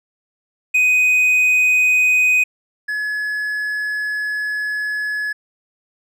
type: tone pair in turn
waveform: triangle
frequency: 2500 / 1699.5 Hz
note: D#7 / G#6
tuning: +8 / +39 cents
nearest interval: perfect fifth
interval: 669 cents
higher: first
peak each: -10 / -18 dBFS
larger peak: first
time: 0.74-2.44 / 2.88-5.33 s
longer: second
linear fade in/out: 10 ms
effects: none